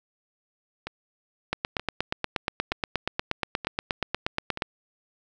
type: two click trains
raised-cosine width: 0.3 ms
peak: -17 / -9 dBFS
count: 5 / 27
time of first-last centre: 0.87-4.574 / 1.53-4.622 s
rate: 1.08 / 8.41 Hz
effects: none